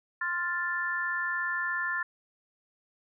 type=chord; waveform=sine; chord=F major; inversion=second; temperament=equal; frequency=1046.5 / 1396.9 / 1760 Hz; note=C6 / F6 / A6; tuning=0 / 0 / 0 cents; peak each=-36 / -34 / -30 dBFS; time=0.21-2.03 s; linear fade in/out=5 ms; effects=none